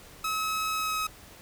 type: tone with pitch glide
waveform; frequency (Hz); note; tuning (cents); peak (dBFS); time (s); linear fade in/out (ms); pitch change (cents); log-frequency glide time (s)
sawtooth; 1284 to 1274.4; E6 to D#6; -46 to +41; -24; 0.24-1.07; 5; -13; 0.72-0.94
effects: pink hiss -50 dBFS RMS until 1.41 s